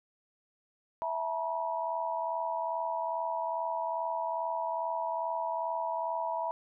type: chord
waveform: sine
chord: E suspended fourth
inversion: none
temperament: equal with one note detuned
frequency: 659.3 / 880 / 962.4 Hz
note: E5 / A5 / B5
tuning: 0 / 0 / -45 cents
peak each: -35 / -38 / -33 dBFS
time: 1.02-6.51 s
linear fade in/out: 0 ms
effects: none